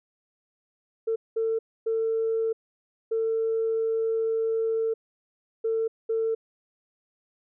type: tone bursts at uneven times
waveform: sine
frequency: 449 Hz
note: A4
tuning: 35 cents sharp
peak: -22 dBFS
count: 6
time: 1.07-1.16 / 1.36-1.59 / 1.86-2.53 / 3.11-4.94 / 5.64-5.88 / 6.09-6.35 s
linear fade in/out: 10 ms
effects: tanh soft clip ceiling -18 dBFS